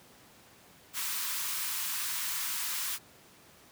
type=high-pass noise; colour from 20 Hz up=white; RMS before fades=-34 dBFS; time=0.93-2.99 s; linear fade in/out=50 ms; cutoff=900 Hz; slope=96 dB/octave; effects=pink hiss -57 dBFS RMS until 3.71 s + high-pass 100 Hz 12 dB/octave